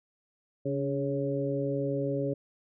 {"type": "harmonic tone with a mistuned harmonic", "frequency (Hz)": 138.59, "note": "C#3", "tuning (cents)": 0, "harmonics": [1, 2, 3, 4], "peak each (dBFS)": [-33, -33, -33, -33], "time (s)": [0.65, 2.34], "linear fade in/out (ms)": 10, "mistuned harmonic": 2, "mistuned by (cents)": 44, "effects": []}